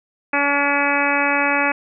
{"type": "harmonic tone", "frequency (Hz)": 284.7, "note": "C#4", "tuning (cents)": 46, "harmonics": [1, 2, 3, 4, 5, 6, 7, 8, 9], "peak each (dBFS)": [-25, -25, -23, -26, -24, -24, -26, -24, -24], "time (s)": [0.33, 1.72], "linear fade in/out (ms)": 5, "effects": []}